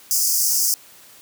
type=high-pass noise; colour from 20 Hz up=pink; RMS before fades=-19 dBFS; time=0.11-0.74 s; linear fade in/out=0 ms; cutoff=4900 Hz; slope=96 dB/octave; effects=white hiss -47 dBFS RMS until 1.21 s + high-pass 80 Hz 12 dB/octave